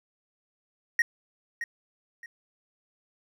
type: tone with echo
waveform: triangle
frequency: 1877 Hz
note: A#6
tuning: 11 cents sharp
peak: -17 dBFS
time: 0.99-1.02 s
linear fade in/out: 2 ms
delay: 620 ms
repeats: 2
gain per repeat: -11 dB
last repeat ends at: 2.26 s
effects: none